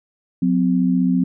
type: tone pair together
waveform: sine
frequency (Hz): 181.6 / 256.8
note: F#3 / C4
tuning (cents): -32 / -32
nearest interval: tritone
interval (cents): 600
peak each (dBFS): -17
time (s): 0.42-1.24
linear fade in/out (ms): 5
effects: none